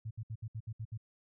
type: tone bursts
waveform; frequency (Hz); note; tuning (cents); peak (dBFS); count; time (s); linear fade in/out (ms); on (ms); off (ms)
sine; 110.7; A2; +11; -37; 8; 0.05-0.977; 10; 59; 65
effects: none